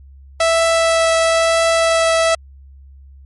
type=tone with vibrato; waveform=sawtooth; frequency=658 Hz; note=E5; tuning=3 cents flat; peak=-8 dBFS; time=0.4-2.35 s; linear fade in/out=5 ms; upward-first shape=triangle; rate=1 Hz; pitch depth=8 cents each way; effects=added 68 Hz sine -38 dBFS peak until 3.25 s + MP3 48 kbps